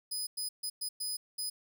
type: tone bursts at uneven times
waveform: 20% pulse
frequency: 5000 Hz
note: D#8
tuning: 8 cents sharp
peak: -28 dBFS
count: 6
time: 0.11-0.27 / 0.37-0.49 / 0.63-0.7 / 0.81-0.89 / 1-1.17 / 1.38-1.5 s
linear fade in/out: 10 ms
effects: none